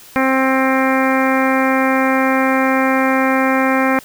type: harmonic tone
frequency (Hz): 264.2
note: C4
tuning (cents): +17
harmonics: 1 / 2 / 3 / 4 / 5 / 6 / 7 / 8 / 9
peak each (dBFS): -16 / -19 / -21 / -22 / -23 / -24 / -24 / -25 / -26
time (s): 0.16-3.99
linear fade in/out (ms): 0
effects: white hiss -41 dBFS RMS until 4.04 s